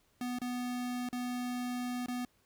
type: tone with dropouts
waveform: square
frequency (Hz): 246.9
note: B3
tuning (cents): 0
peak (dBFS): -35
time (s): 0.21-2.25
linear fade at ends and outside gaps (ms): 2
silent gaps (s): 0.387-0.416 / 1.089-1.128 / 2.061-2.083
effects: pink hiss -71 dBFS RMS until 2.45 s